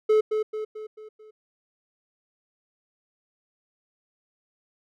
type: tone with echo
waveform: triangle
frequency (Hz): 431.1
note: A4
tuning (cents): -35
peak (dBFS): -14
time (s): 0.09-0.21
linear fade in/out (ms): 10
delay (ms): 220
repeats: 5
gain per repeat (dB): -6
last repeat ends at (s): 1.31
effects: none